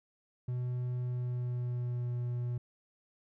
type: tone with pitch glide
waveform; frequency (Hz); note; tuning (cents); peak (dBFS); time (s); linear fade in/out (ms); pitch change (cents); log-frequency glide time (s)
triangle; 124.1 to 121.69; B2 to B2; +9 to -25; -30; 0.48-2.58; 5; -34; 1-2.13
effects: none